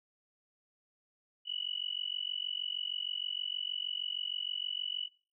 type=tone with amplitude modulation; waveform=sine; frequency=2960 Hz; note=F#7; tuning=in tune; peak=-30 dBFS; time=1.45-5.09 s; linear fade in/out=50 ms; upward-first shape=sine; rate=46.4 Hz; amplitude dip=100%; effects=noise-tail reverb RT60 0.3 s tail -17 dB re dry